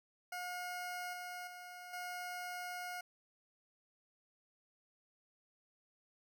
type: tone with level steps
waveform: 20% pulse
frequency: 718 Hz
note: F5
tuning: 48 cents sharp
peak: -36 / -39 / -44 / -37 dBFS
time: 0.32-3.01 s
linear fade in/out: 5 ms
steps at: 1.13 / 1.47 / 1.93 s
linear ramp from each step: 5 ms
effects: none